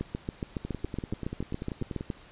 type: two click trains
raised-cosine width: 3 ms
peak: -18 / -21 dBFS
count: 16 / 15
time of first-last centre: 0.01-2.102 / 0.65-2.009 s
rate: 7.17 / 10.3 Hz
effects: pink hiss -53 dBFS RMS until 2.31 s + resampled to 8000 Hz